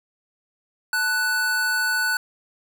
square tone pair together, 880 / 1484.3 Hz, A5 / F#6, 0 / +5 cents, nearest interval major sixth, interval 905 cents, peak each -33 / -21 dBFS, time 0.93-2.17 s, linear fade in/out 2 ms, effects none

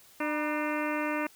harmonic tone with a mistuned harmonic, 300 Hz, D4, 37 cents sharp, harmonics 1 / 2 / 3 / 4 / 5 / 6 / 7 / 8 / 9, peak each -32 / -35 / -37 / -38 / -39 / -40 / -40 / -41 / -42 dBFS, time 0.2-1.27 s, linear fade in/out 5 ms, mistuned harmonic 3, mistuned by +91 cents, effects white hiss -57 dBFS RMS until 1.35 s

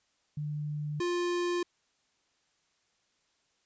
sine / square tone pair in turn, 149 / 351.1 Hz, D3 / F4, +25 / +9 cents, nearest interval octave + minor third, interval 1484 cents, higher second, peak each -32 / -29 dBFS, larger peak second, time 0.37-1 / 1-1.63 s, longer neither, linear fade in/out 5 ms, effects white hiss -73 dBFS RMS until 3.65 s + resampled to 16000 Hz

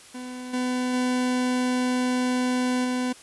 40% pulse tone with level steps, 251.1 Hz, B3, 29 cents sharp, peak -33 / -23 / -21 / -23 dBFS, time 0.14-3.13 s, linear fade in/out 10 ms, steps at 0.53 / 0.93 / 2.84 s, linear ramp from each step 10 ms, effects white hiss -48 dBFS RMS until 3.22 s + resampled to 24000 Hz

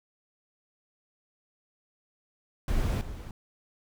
brown noise with level steps, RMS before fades -27 / -39 dBFS, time 2.68-3.31 s, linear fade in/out 2 ms, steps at 3.01 s, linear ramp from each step 2 ms, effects none

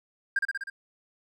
triangle tone with echo, 1600 Hz, G6, 35 cents sharp, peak -18 dBFS, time 0.36-0.39 s, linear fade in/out 5 ms, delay 62 ms, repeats 5, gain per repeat -3 dB, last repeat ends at 0.7 s, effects tanh soft clip ceiling -19 dBFS

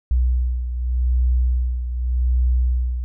sine beating tone pair, 61.74 / 62.59 Hz, B1 / B1, 0 / +24 cents, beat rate 0.85 Hz, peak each -17 / -24 dBFS, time 0.11-3.04 s, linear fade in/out 0 ms, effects none

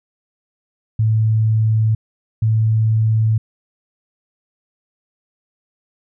sine tone pair in turn, 110 / 110.41 Hz, A2 / A2, 0 / +6 cents, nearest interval unison, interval 6 cents, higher second, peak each -12 dBFS, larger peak neither, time 0.99-1.95 / 2.42-3.38 s, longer neither, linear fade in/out 5 ms, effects none

